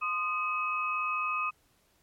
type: tone cluster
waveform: sine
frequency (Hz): 1039 / 1233 / 2557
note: C6 / D#6 / D#7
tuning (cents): -12 / -16 / +47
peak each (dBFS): -38 / -30 / -33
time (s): 0.01-1.51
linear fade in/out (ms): 20
effects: pink hiss -68 dBFS RMS until 2.02 s + MP3 64 kbps